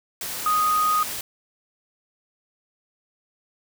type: tone in noise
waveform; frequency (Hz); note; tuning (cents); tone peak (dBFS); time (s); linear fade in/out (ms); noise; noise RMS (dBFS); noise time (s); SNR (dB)
sine; 1244.5; D#6; 0; -18; 0.46-1.03; 2; white; -31; 0.21-1.21; +10
effects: none